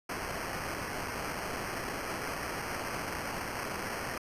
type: noise with sample-and-hold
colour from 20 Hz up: white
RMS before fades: -37 dBFS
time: 0.09-4.18 s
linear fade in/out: 5 ms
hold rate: 3675 Hz
effects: resampled to 32000 Hz